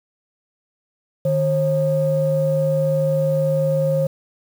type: tone pair together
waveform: sine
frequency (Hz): 153.12 / 538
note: D#3 / C5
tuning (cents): -27 / +48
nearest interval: octave + minor seventh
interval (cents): 2175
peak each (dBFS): -19 / -17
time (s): 1.25-4.07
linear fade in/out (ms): 5
effects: tanh soft clip ceiling -9 dBFS + 7-bit